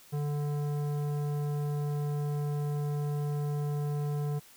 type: tone with tanh clipping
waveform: triangle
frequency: 146.4 Hz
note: D3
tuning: 5 cents flat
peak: -31 dBFS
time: 0.12-4.4 s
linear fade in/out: 20 ms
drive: 18 dB
effects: white hiss -56 dBFS RMS until 4.56 s